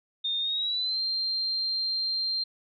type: tone with pitch glide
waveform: sine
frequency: 3652 to 4171 Hz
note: A#7 to C8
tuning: -36 to -6 cents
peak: -26 dBFS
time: 0.24-2.44 s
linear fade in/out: 10 ms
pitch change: +230 cents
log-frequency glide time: 0.4-1 s
effects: none